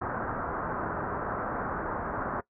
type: low-pass noise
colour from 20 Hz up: white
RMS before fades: -33 dBFS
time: 0.01-2.41 s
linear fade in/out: 10 ms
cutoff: 1500 Hz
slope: 48 dB/octave
effects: noise-tail reverb RT60 0.1 s tail -19 dB re dry